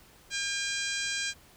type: harmonic tone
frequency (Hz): 804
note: G5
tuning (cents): +44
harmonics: 2 / 3 / 4 / 5 / 6 / 7 / 8 / 9 / 10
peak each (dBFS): -35 / -37 / -38 / -39 / -40 / -40 / -41 / -42 / -42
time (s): 0.3-1.34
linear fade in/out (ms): 50
effects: pink hiss -57 dBFS RMS until 1.56 s